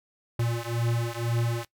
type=beating tone pair; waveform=square; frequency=116.54 / 118.54 Hz; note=A#2 / A#2; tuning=0 / +29 cents; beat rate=2 Hz; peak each=-29 / -30 dBFS; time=0.39-1.65 s; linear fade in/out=5 ms; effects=noise-tail reverb RT60 0.1 s tail -20 dB re dry